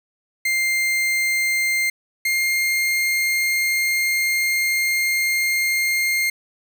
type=tone pair in turn; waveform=40% pulse; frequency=2100 / 2117 Hz; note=C7 / C7; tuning=+6 / +20 cents; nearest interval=unison; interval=14 cents; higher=second; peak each=-17 dBFS; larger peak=neither; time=0.45-1.9 / 2.25-6.3 s; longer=second; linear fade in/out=5 ms; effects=none